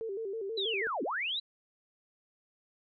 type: tone with vibrato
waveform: sine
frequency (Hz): 419.9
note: G#4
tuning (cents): +19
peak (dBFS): -34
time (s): 0.01-0.87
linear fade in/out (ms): 0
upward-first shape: square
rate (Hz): 6.2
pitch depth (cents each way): 120
type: linear two-way sweep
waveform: sine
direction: down then up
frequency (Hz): 4056 to 233.1 to 4056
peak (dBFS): -31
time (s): 0.57-1.4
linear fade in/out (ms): 10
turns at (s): 1.03
effects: none